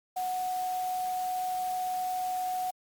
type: tone in noise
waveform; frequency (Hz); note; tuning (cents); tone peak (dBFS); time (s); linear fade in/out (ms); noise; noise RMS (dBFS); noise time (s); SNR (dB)
sine; 737; F#5; -7; -29; 0.16-2.71; 10; white; -45; 0.16-2.71; +13
effects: Opus 48 kbps